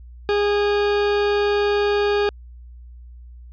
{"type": "tone", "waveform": "40% pulse", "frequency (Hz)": 410.3, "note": "G#4", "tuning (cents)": -21, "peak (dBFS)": -16, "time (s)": [0.29, 2.29], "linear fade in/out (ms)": 0, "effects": ["added 60 Hz sine -38 dBFS peak until 3.52 s", "resampled to 11025 Hz"]}